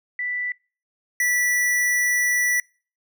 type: tone pair in turn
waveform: sine / square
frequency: 1975.5 / 1960.7 Hz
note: B6 / B6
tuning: 0 / -13 cents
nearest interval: unison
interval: 13 cents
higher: first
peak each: -24 / -19 dBFS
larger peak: second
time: 0.19-0.52 / 1.2-2.6 s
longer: second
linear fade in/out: 2 ms
effects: noise-tail reverb RT60 0.4 s tail -26 dB re dry